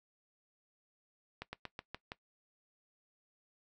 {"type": "slowing click train", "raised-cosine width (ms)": 0.3, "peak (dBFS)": -25, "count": 6, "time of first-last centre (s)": [1.42, 2.119], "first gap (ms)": 110, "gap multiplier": 1.12, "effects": ["noise-tail reverb RT60 0.1 s tail -18 dB re dry"]}